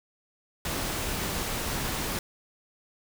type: noise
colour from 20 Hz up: pink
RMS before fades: -31 dBFS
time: 0.65-2.19 s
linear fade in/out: 2 ms
effects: none